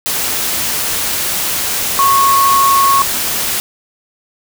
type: tone in noise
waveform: sine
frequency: 1100 Hz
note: C#6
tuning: 14 cents flat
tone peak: -8 dBFS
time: 1.99-3.02 s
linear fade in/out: 0 ms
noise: white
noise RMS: -17 dBFS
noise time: 0.06-3.6 s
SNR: +6 dB
effects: none